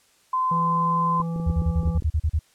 sine tone, 1029 Hz, C6, 29 cents flat, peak -20 dBFS, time 0.33-1.22 s, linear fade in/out 5 ms
harmonic tone, 166.9 Hz, E3, 22 cents sharp, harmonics 1 / 3 / 5 / 7, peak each -25 / -38 / -43 / -45 dBFS, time 0.51-1.98 s, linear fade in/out 5 ms
clicks, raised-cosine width 3 ms, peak -23 dBFS, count 8, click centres 1.201 / 1.361 / 1.399 / 1.5 / 1.62 / 1.832 / 1.875 / 2.023 s
sine tone bursts, 77.8 Hz, D#2, in tune, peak -18 dBFS, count 10, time 1.46-2.393 s, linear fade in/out 10 ms, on 60 ms, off 37 ms
effects white hiss -60 dBFS RMS until 2.54 s + low-pass 10000 Hz 12 dB/octave

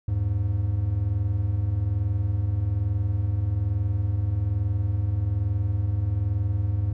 triangle tone pair together, 81.4 / 102.56 Hz, E2 / G#2, -21 / -21 cents, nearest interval major third, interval 400 cents, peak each -26 / -21 dBFS, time 0.08-6.93 s, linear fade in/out 5 ms, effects none

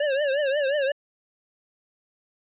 square tone with vibrato, 564 Hz, C#5, 30 cents sharp, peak -22 dBFS, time 0-0.92 s, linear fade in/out 5 ms, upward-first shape triangle, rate 5.6 Hz, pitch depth 140 cents each way, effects resampled to 8000 Hz

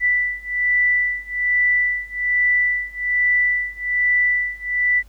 sine beating tone pair, 1975.5 / 1976.7 Hz, B6 / B6, 0 / +1 cents, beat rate 1.2 Hz, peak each -20 / -19 dBFS, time 0-5.03 s, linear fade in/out 50 ms, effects added 50 Hz sine -43 dBFS peak until 5.08 s + pink hiss -57 dBFS RMS until 5.08 s

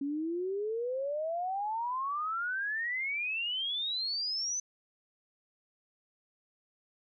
sine exponential sweep, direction up, 274.7 to 6160 Hz, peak -31 dBFS, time 0.01-4.6 s, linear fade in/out 5 ms, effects none

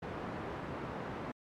pink band-pass noise, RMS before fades -41 dBFS, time 0.02-1.32 s, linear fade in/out 10 ms, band 110 to 1400 Hz, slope 12 dB/octave, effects MP3 96 kbps

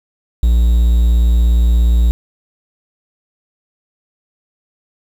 triangle tone with quantisation, 58.5 Hz, A#1, 7 cents sharp, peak -6 dBFS, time 0.43-2.11 s, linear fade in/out 0 ms, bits 6, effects none

